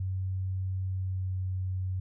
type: tone with pitch glide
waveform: sine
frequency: 94.1 to 93.18 Hz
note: F#2 to F#2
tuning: +30 to +13 cents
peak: -29 dBFS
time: 0-2 s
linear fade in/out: 5 ms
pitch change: -17 cents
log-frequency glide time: 0.88-1.39 s
effects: none